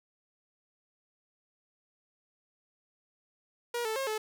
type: tone with pitch steps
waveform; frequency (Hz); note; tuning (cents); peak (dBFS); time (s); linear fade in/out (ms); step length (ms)
sawtooth; 477.2 / 439.6 / 538 / 432.4; A#4 / A4 / C5 / A4; +41 / -2 / +48 / -30; -27; 3.74-4.18; 5; 110
effects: none